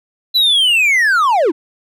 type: linear sweep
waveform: triangle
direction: down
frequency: 4032 to 273.7 Hz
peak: -8 dBFS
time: 0.34-1.52 s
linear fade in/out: 20 ms
effects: none